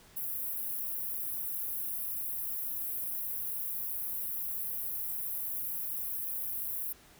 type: high-pass noise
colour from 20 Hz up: white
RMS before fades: -36 dBFS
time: 0.16-6.93 s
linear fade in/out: 10 ms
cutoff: 11000 Hz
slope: 48 dB/octave
effects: pink hiss -58 dBFS RMS until 7.19 s